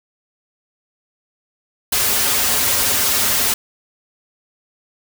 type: noise with comb filter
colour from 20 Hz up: white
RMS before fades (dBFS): -17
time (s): 1.92-3.54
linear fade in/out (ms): 5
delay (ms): 6.1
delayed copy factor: -0.9
effects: none